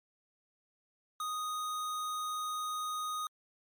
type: tone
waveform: square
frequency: 1243 Hz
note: D#6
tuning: 2 cents flat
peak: -35 dBFS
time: 1.2-3.27 s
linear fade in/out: 2 ms
effects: MP3 96 kbps